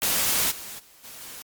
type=noise with level steps; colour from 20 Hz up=white; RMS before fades=-23 / -38 / -53 / -42 / -40 dBFS; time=0.02-1.42 s; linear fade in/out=0 ms; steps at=0.5 / 0.78 / 1.03 / 1.2 s; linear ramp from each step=20 ms; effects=MP3 96 kbps